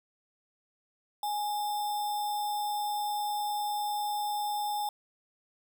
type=tone with sample-and-hold; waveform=sine; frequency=830.6 Hz; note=G#5; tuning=in tune; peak=-29 dBFS; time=1.23-4.89 s; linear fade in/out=2 ms; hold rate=4410 Hz; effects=none

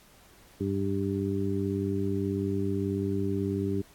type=harmonic tone; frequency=98.3 Hz; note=G2; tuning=5 cents sharp; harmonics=1 / 2 / 3 / 4; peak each=-32 / -32 / -32 / -32 dBFS; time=0.6-3.82 s; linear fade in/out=10 ms; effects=pink hiss -57 dBFS RMS until 3.94 s + AAC 64 kbps

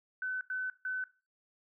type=tone bursts at uneven times; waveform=sine; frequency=1513 Hz; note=F#6; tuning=38 cents sharp; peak=-33 dBFS; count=3; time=0.22-0.41 / 0.5-0.7 / 0.85-1.04 s; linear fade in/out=2 ms; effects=noise-tail reverb RT60 0.3 s tail -17 dB re dry

